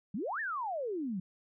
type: exponential two-way sweep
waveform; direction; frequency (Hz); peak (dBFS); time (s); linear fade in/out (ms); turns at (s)
sine; up then down; 174.61 to 1864.7 to 174.61; -33; 0.14-1.2; 5; 0.4
effects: none